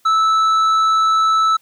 triangle tone with tanh clipping, 1311 Hz, E6, 10 cents flat, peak -13 dBFS, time 0.05-1.57 s, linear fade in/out 10 ms, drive 11 dB, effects white hiss -58 dBFS RMS until 1.61 s + high-pass 80 Hz 12 dB/octave

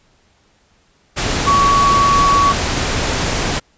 sine tone in noise, 1127 Hz, C#6, 28 cents sharp, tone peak -10 dBFS, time 1.46-2.53 s, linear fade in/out 20 ms, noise pink, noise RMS -18 dBFS, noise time 1.16-3.6 s, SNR +5 dB, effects pink hiss -56 dBFS RMS until 3.77 s + resampled to 16000 Hz

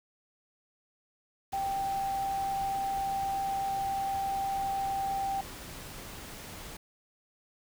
sine tone in noise, 784 Hz, G5, in tune, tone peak -29 dBFS, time 1.53-5.41 s, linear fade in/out 5 ms, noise pink, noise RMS -44 dBFS, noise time 1.52-6.77 s, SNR +12 dB, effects none

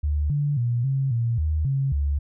sine tone with pitch steps, 74 / 145.1 / 119.7 / 135.3 / 116.8 / 77.5 / 136.2 / 71.5 Hz, D2 / D3 / A#2 / C#3 / A#2 / D#2 / C#3 / D2, +14 / -21 / +46 / -42 / +4 / -6 / -30 / -46 cents, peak -20 dBFS, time 0.03-2.19 s, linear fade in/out 10 ms, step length 270 ms, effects none

